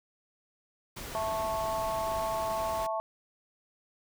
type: noise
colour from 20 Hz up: pink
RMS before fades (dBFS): -41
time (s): 0.96-2.87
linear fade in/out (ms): 10
type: harmonic tone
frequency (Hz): 220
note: A3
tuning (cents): 0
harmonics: 3 / 4 / 5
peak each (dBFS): -32 / -34 / -36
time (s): 1.15-3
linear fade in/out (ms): 0
effects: none